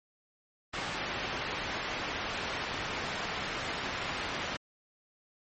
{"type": "low-pass noise", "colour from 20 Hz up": "white", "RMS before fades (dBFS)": -36, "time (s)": [0.73, 4.57], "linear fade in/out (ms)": 10, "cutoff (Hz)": 2500, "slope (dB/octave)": 12, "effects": ["MP3 32 kbps"]}